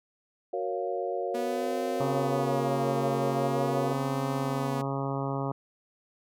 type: chord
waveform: sine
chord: Gb major seventh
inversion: none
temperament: equal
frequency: 370 / 466.2 / 554.4 / 698.5 Hz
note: Gb4 / Bb4 / Db5 / F5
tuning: 0 / 0 / 0 / 0 cents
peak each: -34 dBFS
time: 0.53-3.93 s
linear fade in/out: 5 ms
type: tone with vibrato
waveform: sawtooth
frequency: 242.2 Hz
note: B3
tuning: 34 cents flat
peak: -30 dBFS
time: 1.34-4.82 s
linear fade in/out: 10 ms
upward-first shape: sine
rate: 0.43 Hz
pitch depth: 110 cents each way
type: harmonic tone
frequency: 137.2 Hz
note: C#3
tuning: 17 cents flat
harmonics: 1 / 2 / 3 / 4 / 5 / 6 / 7 / 8 / 9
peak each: -32 / -35 / -37 / -38 / -39 / -40 / -40 / -41 / -42 dBFS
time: 2-5.52 s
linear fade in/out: 5 ms
effects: none